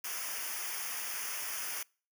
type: noise with comb filter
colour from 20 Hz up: white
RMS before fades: -38 dBFS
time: 0.04-1.83 s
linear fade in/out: 5 ms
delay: 0.25 ms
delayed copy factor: -0.9
effects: noise-tail reverb RT60 0.4 s tail -26 dB re dry